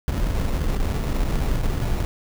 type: noise with sample-and-hold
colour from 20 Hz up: brown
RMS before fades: -22 dBFS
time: 0.08-2.05 s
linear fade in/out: 0 ms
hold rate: 1575 Hz
effects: none